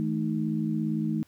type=tone cluster; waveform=sine; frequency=160.4 / 218 / 312 Hz; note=E3 / A3 / D#4; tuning=-47 / -16 / +5 cents; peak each=-30 / -28 / -32 dBFS; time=0-1.23 s; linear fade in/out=0 ms; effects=pink hiss -63 dBFS RMS until 1.27 s